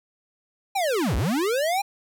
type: linear two-way sweep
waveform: square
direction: down then up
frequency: 821 to 48.16 to 821 Hz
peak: -22 dBFS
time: 0.75-1.82 s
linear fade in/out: 10 ms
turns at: 1.16 s
effects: none